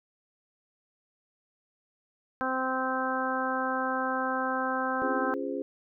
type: harmonic tone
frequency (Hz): 260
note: C4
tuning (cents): -11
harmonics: 1 / 2 / 3 / 4 / 5 / 6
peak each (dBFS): -34 / -34 / -34 / -34 / -34 / -34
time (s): 2.41-5.34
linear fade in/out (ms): 0
type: chord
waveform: sine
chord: Db major seventh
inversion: none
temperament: just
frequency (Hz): 277.2 / 346.5 / 415.8 / 519.7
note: Db4 / F4 / Ab4 / C5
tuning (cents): 0 / -14 / +2 / -12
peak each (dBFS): -34 / -37 / -36 / -36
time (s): 5.02-5.62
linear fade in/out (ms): 0
effects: none